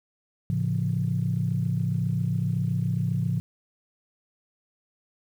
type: chord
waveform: sine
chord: A augmented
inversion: none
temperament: just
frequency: 110 / 137.5 / 171.88 Hz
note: A2 / C#3 / E#3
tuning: 0 / -14 / -27 cents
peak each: -27 dBFS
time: 0.5-3.4 s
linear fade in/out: 0 ms
effects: tanh soft clip ceiling -14 dBFS + 9-bit